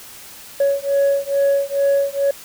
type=beating tone pair; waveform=sine; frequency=557 / 559.3 Hz; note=C#5 / C#5; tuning=+8 / +15 cents; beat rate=2.3 Hz; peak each=-16 dBFS; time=0.6-2.31 s; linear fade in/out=5 ms; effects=tanh soft clip ceiling -11 dBFS + white hiss -39 dBFS RMS until 2.44 s